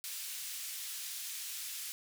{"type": "band-pass noise", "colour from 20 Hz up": "white", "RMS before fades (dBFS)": -42, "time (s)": [0.04, 1.92], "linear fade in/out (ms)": 0, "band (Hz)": [2400, 15000], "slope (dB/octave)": 12, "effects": []}